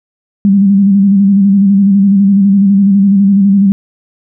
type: tone with vibrato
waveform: sine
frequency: 197.8 Hz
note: G3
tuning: 16 cents sharp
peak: -4 dBFS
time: 0.45-3.72 s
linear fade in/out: 0 ms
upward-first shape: square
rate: 12 Hz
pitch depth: 40 cents each way
effects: none